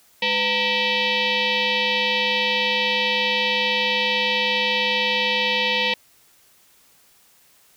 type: tone with frequency modulation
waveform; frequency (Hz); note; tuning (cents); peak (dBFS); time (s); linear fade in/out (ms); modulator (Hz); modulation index
sine; 207.7; G#3; 0; -18; 0.22-5.94; 5; 710; 5.1
effects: white hiss -56 dBFS RMS until 7.76 s